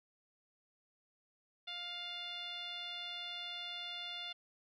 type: tone with low-pass filter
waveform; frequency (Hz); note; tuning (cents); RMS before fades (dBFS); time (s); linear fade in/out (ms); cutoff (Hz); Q
10% pulse; 703; F5; +11; -44; 1.67-4.33; 10; 3500; 4.8
effects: none